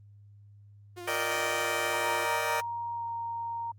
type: tone with vibrato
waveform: sawtooth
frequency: 353.2 Hz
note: F4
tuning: 20 cents sharp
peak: -36 dBFS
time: 0.96-2.26 s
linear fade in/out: 20 ms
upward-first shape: sine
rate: 11 Hz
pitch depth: 27 cents each way
type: chord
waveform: 15% pulse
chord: Eb major seventh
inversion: second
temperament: just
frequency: 466.7 / 583.4 / 622.3 / 777.8 Hz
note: Bb4 / D5 / Eb5 / G5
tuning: +2 / -12 / 0 / -14 cents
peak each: -28 / -28 / -27 / -30 dBFS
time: 1.07-2.61 s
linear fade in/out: 10 ms
type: tone with pitch glide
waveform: sine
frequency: 938 to 929.4 Hz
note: A#5 to A#5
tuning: +11 to -5 cents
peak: -32 dBFS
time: 1.93-3.72 s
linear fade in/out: 10 ms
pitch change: -16 cents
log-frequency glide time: 2.95-3.05 s
effects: added 102 Hz sine -51 dBFS peak until 3.78 s + Opus 32 kbps